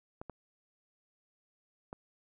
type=clicks; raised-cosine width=1 ms; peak=-28 dBFS; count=3; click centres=0.215 / 0.297 / 1.929 s; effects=none